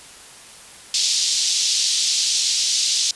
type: band-pass noise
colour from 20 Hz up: white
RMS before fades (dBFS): -20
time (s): 0.94-3.11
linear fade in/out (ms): 2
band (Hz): 3600 to 6400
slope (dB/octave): 24
effects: white hiss -42 dBFS RMS until 3.15 s + resampled to 24000 Hz